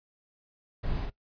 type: noise with echo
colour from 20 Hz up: brown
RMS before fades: -33 dBFS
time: 0.83-1.06 s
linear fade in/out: 10 ms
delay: 41 ms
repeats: 1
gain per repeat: -2 dB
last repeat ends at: 1.101 s
effects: noise-tail reverb RT60 0.1 s tail -19 dB re dry + resampled to 11025 Hz

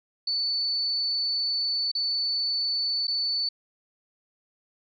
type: tone with dropouts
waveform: sine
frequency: 4486 Hz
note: C#8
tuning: 20 cents sharp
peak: -24 dBFS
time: 0.27-3.49 s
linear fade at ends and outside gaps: 5 ms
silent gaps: 1.916-1.95 / 3.071-3.079 s
effects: none

